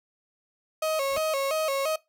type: tone with vibrato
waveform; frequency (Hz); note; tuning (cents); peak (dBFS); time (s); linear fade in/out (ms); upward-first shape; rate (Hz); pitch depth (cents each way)
35% pulse; 587.3; D5; 0; -23; 0.82-1.96; 5; square; 2.9; 120
type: noise with exponential growth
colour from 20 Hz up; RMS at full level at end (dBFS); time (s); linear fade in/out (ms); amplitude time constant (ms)
pink; -38; 1.02-1.18; 0; 34
effects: noise-tail reverb RT60 0.2 s tail -20 dB re dry